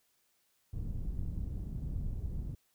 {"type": "low-pass noise", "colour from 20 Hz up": "pink", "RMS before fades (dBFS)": -37, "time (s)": [0.73, 2.55], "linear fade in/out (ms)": 5, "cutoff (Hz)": 130, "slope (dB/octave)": 12, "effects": ["white hiss -74 dBFS RMS until 2.74 s"]}